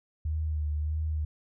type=tone with vibrato; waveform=sine; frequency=76.5 Hz; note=D#2; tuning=29 cents flat; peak=-27 dBFS; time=0.25-1.25 s; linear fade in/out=5 ms; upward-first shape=sine; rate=1.6 Hz; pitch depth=41 cents each way; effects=none